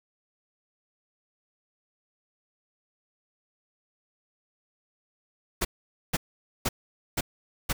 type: noise bursts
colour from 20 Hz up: pink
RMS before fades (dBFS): -26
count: 5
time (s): 5.61-7.73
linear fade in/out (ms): 10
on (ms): 40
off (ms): 480
effects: none